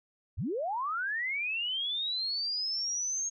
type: linear sweep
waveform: sine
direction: up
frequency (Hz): 53.3 to 6550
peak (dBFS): -30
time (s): 0.37-3.3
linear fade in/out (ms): 20
effects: none